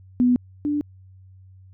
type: tone pair in turn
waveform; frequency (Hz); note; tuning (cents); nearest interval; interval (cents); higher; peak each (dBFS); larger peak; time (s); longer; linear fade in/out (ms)
sine; 246.9 / 293.6; B3 / D4; 0 / 0; minor third; 300; second; -14 / -20; first; 0.2-0.36 / 0.65-0.81; neither; 0
effects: added 94 Hz sine -45 dBFS peak until 1.73 s